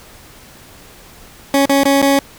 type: tone with dropouts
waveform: 20% pulse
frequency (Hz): 277.2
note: C#4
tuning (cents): 0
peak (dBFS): -5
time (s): 1.54-2.19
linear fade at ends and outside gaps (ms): 1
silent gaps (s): 1.656-1.695 / 1.834-1.854 / 2.017-2.026
effects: pink hiss -41 dBFS RMS until 2.38 s